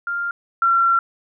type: tone pair in turn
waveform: sine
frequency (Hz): 1396.9 / 1363.4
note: F6 / F6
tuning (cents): 0 / -42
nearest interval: unison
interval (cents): 42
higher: first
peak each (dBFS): -21 / -13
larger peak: second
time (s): 0.07-0.31 / 0.62-0.99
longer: second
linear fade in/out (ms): 2
effects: none